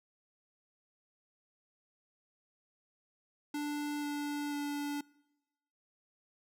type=tone with pitch steps; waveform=square; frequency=293.7 / 291.5 / 289.3 Hz; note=D4 / D4 / D4; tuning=0 / -13 / -26 cents; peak=-35 dBFS; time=3.54-5.01 s; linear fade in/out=5 ms; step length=490 ms; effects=noise-tail reverb RT60 1.0 s tail -24 dB re dry